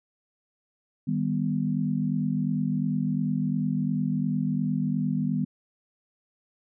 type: chord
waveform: sine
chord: Eb augmented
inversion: none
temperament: equal with one note detuned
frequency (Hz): 155.56 / 198.39 / 246.9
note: Eb3 / G3 / B3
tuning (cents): 0 / +21 / 0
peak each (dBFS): -28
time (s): 1.07-5.45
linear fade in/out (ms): 10
effects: none